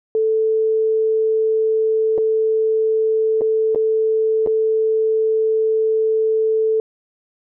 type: tone with dropouts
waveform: sine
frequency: 440 Hz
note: A4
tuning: in tune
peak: -14 dBFS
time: 0.15-6.8 s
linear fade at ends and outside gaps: 1 ms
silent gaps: 2.179-2.183 / 3.41-3.417 / 3.748-3.758 / 4.463-4.472 s
effects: none